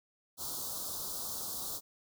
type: band-stop noise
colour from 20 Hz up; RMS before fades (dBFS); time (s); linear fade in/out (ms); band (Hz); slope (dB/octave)
white; -39; 0.37-1.81; 50; 1300 to 3700; 48
effects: none